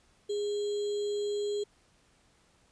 sine tone with sample-and-hold, 412 Hz, G#4, 14 cents flat, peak -29 dBFS, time 0.29-1.64 s, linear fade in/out 10 ms, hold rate 3675 Hz, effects pink hiss -66 dBFS RMS until 2.71 s + resampled to 22050 Hz

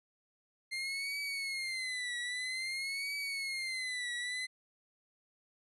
30% pulse tone with vibrato, 2100 Hz, C7, 6 cents sharp, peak -33 dBFS, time 0.71-4.47 s, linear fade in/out 20 ms, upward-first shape triangle, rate 0.51 Hz, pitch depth 150 cents each way, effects resampled to 24000 Hz

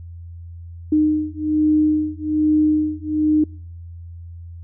sine beating tone pair, 305.4 / 306.6 Hz, D#4 / D#4, -32 / -25 cents, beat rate 1.2 Hz, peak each -18 dBFS, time 0.92-3.44 s, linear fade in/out 5 ms, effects noise-tail reverb RT60 0.6 s tail -26 dB re dry + added 85 Hz sine -33 dBFS peak until 4.63 s

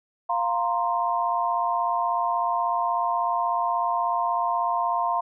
sine chord, F suspended fourth, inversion none, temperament just, 698.5 / 931.3 / 1047.7 Hz, F5 / Bb5 / C6, 0 / -2 / +2 cents, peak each -26 dBFS, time 0.29-5.21 s, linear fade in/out 10 ms, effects none

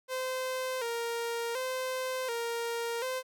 sawtooth tone with vibrato, 490.6 Hz, B4, 12 cents flat, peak -28 dBFS, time 0.08-3.23 s, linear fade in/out 50 ms, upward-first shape square, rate 0.68 Hz, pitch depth 87 cents each way, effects none

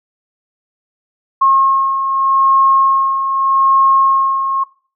sine beating tone pair, 1079 / 1079.82 Hz, C#6 / C#6, -47 / -46 cents, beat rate 0.82 Hz, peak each -18 / -10 dBFS, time 1.41-4.64 s, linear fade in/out 10 ms, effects noise-tail reverb RT60 0.4 s tail -18 dB re dry

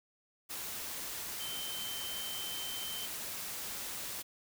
sine tone in noise, 3098 Hz, G7, 21 cents flat, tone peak -41 dBFS, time 1.39-3.07 s, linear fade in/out 20 ms, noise white, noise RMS -41 dBFS, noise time 0.49-4.23 s, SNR -3 dB, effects none

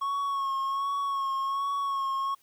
triangle tone with vibrato, 1100 Hz, C#6, 14 cents flat, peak -25 dBFS, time 0.01-2.35 s, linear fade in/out 10 ms, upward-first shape sine, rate 1.3 Hz, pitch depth 33 cents each way, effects white hiss -65 dBFS RMS until 2.42 s

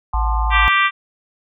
sine chord, D dominant seventh, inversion first, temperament equal with one note detuned, 740 / 880 / 1046.5 / 1205.6 Hz, F#5 / A5 / C6 / D6, 0 / 0 / 0 / +45 cents, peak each -29 / -24 / -25 / -29 dBFS, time 0.13-0.69 s, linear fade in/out 5 ms
sine tone, 55 Hz, A1, in tune, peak -16 dBFS, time 0.14-0.68 s, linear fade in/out 0 ms
harmonic tone, 392 Hz, G4, in tune, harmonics 3 / 4 / 5 / 6 / 7 / 8 / 9, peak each -16 / -21 / -18 / -20 / -24 / -27 / -28 dBFS, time 0.5-0.91 s, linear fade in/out 50 ms
effects none

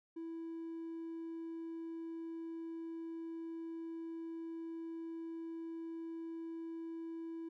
triangle tone, 329.6 Hz, E4, in tune, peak -39 dBFS, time 0.16-7.49 s, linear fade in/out 10 ms, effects tanh soft clip ceiling -36 dBFS

